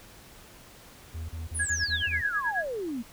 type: tone bursts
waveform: triangle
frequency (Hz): 81.2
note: E2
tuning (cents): -26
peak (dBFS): -31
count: 6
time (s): 1.14-2.215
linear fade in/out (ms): 10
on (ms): 150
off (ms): 35
type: exponential sweep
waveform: sine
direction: down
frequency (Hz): 10810 to 220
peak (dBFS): -30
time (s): 1.54-3.03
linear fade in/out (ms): 20
type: tone with tremolo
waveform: sine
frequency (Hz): 1661.2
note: G#6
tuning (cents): 0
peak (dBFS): -24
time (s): 1.59-2.65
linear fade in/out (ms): 10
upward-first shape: sine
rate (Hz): 9.3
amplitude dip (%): 95
effects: pink hiss -51 dBFS RMS until 3.12 s